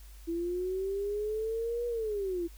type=linear two-way sweep; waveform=sine; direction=up then down; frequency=331.5 to 481.5 to 331.5 Hz; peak=-30 dBFS; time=0.27-2.48 s; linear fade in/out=20 ms; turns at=1.87 s; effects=added 50 Hz sine -47 dBFS peak until 2.57 s + white hiss -59 dBFS RMS until 2.57 s

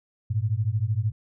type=beating tone pair; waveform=sine; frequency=101.7 / 114.7 Hz; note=G#2 / A#2; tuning=-36 / -28 cents; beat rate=13 Hz; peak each=-25 / -25 dBFS; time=0.3-1.12 s; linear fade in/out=10 ms; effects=none

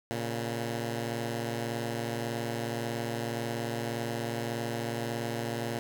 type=tone pair together; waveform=10% pulse; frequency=116.82 / 138.59 Hz; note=A#2 / C#3; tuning=+4 / 0 cents; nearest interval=minor third; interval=296 cents; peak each=-24 / -31 dBFS; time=0.11-5.79 s; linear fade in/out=0 ms; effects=none

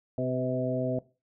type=harmonic tone with a mistuned harmonic; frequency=128.1 Hz; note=C3; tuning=36 cents flat; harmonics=1 / 2 / 3 / 4 / 5; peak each=-33 / -32 / -37 / -34 / -32 dBFS; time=0.18-0.99 s; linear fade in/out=2 ms; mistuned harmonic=4; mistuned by=-21 cents; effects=noise-tail reverb RT60 0.3 s tail -18 dB re dry

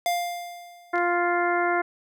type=tone with exponential decay; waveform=square; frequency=700 Hz; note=F5; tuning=4 cents sharp; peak=-21 dBFS; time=0.06-1.17 s; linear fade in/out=1 ms; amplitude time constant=240 ms
type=harmonic tone; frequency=349.5 Hz; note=F4; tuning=1 cent sharp; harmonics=1 / 2 / 3 / 4 / 5 / 6; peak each=-26 / -25 / -30 / -28 / -32 / -32 dBFS; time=0.93-1.82 s; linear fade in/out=10 ms
type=clicks; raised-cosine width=0.2 ms; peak=-27 dBFS; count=2; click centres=0.957 / 0.981 s
effects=none

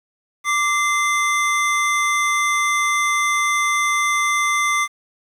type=tone pair together; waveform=square; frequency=1174.7 / 2071 Hz; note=D6 / C7; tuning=0 / -18 cents; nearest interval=minor seventh; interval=982 cents; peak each=-20 dBFS; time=0.44-4.88 s; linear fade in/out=50 ms; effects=low-pass 10000 Hz 12 dB/octave + 8-bit

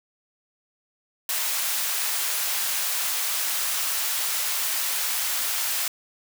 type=high-pass noise; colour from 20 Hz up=white; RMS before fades=-26 dBFS; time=1.29-5.88 s; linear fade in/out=2 ms; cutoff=810 Hz; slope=12 dB/octave; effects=none

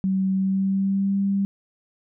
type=tone with pitch glide; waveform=sine; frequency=190.7 to 197.43 Hz; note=G3 to G3; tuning=-47 to +13 cents; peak=-19 dBFS; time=0.04-1.45 s; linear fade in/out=0 ms; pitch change=+60 cents; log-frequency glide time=0.33-1.18 s; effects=none

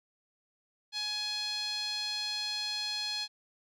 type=tone with band-pass filter; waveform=sawtooth; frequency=840 Hz; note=G#5; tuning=19 cents sharp; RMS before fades=-35 dBFS; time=0.92-3.28 s; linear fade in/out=50 ms; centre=4000 Hz; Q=5.1; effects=none

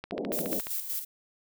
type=click train; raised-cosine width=0.3 ms; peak=-21 dBFS; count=10; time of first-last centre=0.04-0.669 s; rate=14.3 Hz
type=band-pass noise; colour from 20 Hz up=pink; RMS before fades=-34 dBFS; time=0.12-0.59 s; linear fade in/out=2 ms; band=180 to 670 Hz; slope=48 dB/octave
type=noise with tremolo; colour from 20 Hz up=violet; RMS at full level=-32 dBFS; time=0.32-1.05 s; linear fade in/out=10 ms; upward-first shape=square; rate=5.2 Hz; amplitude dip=55%
effects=none

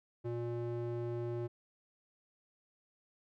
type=tone with band-pass filter; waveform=square; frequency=118.8 Hz; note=A#2; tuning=33 cents sharp; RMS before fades=-38 dBFS; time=0.24-1.48 s; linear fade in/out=20 ms; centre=320 Hz; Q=1.4; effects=none

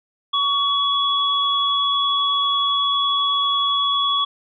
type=tone pair together; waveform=sine; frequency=1127 / 3372 Hz; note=C#6 / G#7; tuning=+28 / +26 cents; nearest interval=octave + perfect fifth; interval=1898 cents; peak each=-20 / -19 dBFS; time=0.33-4.25 s; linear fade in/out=10 ms; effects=none

